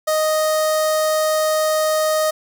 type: tone with notch filter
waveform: sawtooth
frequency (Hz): 622.3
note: D#5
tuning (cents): 0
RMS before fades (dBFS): -18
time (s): 0.07-2.31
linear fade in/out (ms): 10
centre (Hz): 2600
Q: 1.2
effects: none